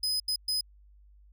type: tone bursts at uneven times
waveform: 40% pulse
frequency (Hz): 5030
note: D#8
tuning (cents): +18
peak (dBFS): -26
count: 3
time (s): 0.03-0.2 / 0.28-0.36 / 0.48-0.61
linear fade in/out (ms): 5
effects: added 50 Hz sine -54 dBFS peak until 1.32 s